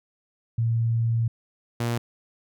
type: tone pair in turn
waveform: sine / sawtooth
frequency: 115.1 / 118.13 Hz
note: A#2 / A#2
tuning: -22 / +23 cents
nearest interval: unison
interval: 45 cents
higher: second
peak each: -20 dBFS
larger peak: neither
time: 0.58-1.28 / 1.8-1.98 s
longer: first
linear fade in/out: 5 ms
effects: none